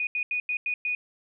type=tone bursts at uneven times; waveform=sine; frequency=2471 Hz; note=D#7; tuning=13 cents flat; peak=-25 dBFS; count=6; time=0-0.07 / 0.15-0.23 / 0.31-0.4 / 0.49-0.57 / 0.66-0.74 / 0.85-0.95 s; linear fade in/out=2 ms; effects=none